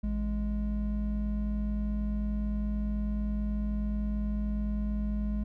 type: tone pair together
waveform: triangle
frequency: 54.67 / 208.1 Hz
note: A1 / G#3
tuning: -10 / +4 cents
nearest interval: octave + major seventh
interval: 2314 cents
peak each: -28 / -30 dBFS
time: 0.03-5.44 s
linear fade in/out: 10 ms
effects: none